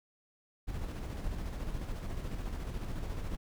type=noise with tremolo; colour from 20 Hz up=brown; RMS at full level=-36 dBFS; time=0.67-3.37 s; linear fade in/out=20 ms; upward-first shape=square; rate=14 Hz; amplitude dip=35%; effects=none